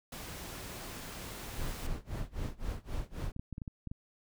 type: noise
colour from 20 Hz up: pink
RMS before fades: -44 dBFS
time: 0.12-1.87 s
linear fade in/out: 5 ms
type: noise with tremolo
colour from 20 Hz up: brown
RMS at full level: -34 dBFS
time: 1.58-3.32 s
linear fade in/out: 5 ms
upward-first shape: sine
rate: 3.8 Hz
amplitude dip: 95%
type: clicks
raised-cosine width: 5 ms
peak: -28 dBFS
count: 8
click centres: 3.364 / 3.395 / 3.527 / 3.581 / 3.618 / 3.678 / 3.873 / 3.915 s
effects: none